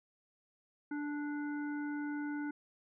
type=harmonic tone with a mistuned harmonic; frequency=293.7 Hz; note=D4; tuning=in tune; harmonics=1 / 3 / 5 / 7; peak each=-36 / -49 / -46 / -57 dBFS; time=0.91-2.51 s; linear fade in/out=5 ms; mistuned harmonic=3; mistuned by=-18 cents; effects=none